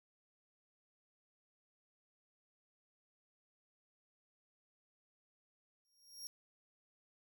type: tone with exponential growth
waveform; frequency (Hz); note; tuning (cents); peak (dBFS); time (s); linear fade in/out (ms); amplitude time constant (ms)
sawtooth; 5588; F8; 0; -40; 5.85-6.27; 0; 91
effects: none